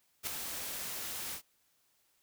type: noise with ADSR envelope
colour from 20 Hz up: white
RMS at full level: -34 dBFS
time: 0.23-1.42 s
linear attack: 39 ms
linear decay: 6 ms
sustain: -6 dB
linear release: 81 ms
effects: white hiss -73 dBFS RMS until 2.22 s